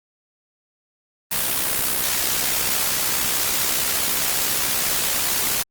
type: noise with amplitude modulation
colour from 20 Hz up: white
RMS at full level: -19 dBFS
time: 1.31-5.63 s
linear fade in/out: 10 ms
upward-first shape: sine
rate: 64.7 Hz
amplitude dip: 55%
effects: Opus 32 kbps